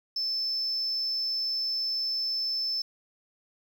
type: tone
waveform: triangle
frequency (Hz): 5274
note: E8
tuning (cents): 0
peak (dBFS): -24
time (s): 0.16-2.82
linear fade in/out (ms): 5
effects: tanh soft clip ceiling -25 dBFS + 9-bit